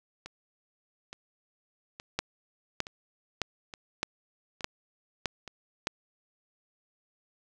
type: two click trains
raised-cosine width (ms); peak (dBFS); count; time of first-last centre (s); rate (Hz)
0.2; -11 / -24; 7 / 7; 2.19-5.871 / 0.26-5.477; 1.63 / 1.15
effects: none